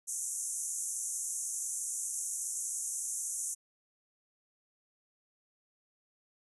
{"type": "band-pass noise", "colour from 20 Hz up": "pink", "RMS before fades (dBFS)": -37, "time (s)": [0.07, 3.55], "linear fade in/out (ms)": 20, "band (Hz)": [6100, 11000], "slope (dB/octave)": 96, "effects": []}